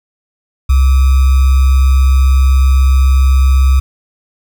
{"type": "tone with sample-and-hold", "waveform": "sine", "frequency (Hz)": 66.2, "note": "C2", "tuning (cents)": 21, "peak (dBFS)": -5, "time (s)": [0.69, 3.8], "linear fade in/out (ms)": 10, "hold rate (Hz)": 1225, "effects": []}